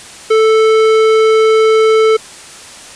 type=tone with tanh clipping; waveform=sine; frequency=440 Hz; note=A4; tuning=in tune; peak=-8 dBFS; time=0.3-2.17 s; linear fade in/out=10 ms; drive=16 dB; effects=white hiss -33 dBFS RMS until 2.95 s + resampled to 22050 Hz